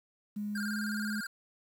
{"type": "tone with pitch glide", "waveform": "sine", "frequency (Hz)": [207.7, 211.7], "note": ["G#3", "G#3"], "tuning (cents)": [0, 33], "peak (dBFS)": -33, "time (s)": [0.36, 1.21], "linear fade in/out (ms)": 10, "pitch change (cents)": 33, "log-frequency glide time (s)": [0.63, 0.7]}
{"type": "tone with vibrato", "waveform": "square", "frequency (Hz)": 1510, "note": "F#6", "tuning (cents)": 35, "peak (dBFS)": -37, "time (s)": [0.55, 1.27], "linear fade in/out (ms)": 5, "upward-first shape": "square", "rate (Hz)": 19, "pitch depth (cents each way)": 90}
{"effects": ["10-bit"]}